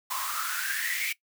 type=noise with high-pass filter sweep; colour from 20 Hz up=white; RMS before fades=-31 dBFS; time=0.1-1.13 s; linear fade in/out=10 ms; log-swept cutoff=1000 to 2300 Hz; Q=9.8; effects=noise-tail reverb RT60 0.1 s tail -19 dB re dry